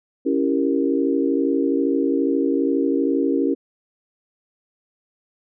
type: chord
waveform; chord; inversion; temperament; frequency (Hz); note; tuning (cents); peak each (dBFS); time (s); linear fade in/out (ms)
sine; C# diminished seventh; none; equal; 277.2 / 329.6 / 392 / 466.2; C#4 / E4 / G4 / Bb4; 0 / 0 / 0 / 0; -20 / -23 / -24 / -25; 0.25-3.55; 20
effects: none